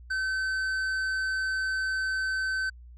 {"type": "tone with tanh clipping", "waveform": "triangle", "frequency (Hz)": 1534, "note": "G6", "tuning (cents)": -38, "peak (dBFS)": -28, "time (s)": [0.1, 2.7], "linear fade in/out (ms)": 10, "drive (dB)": 12, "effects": ["added 60 Hz sine -45 dBFS peak until 2.97 s"]}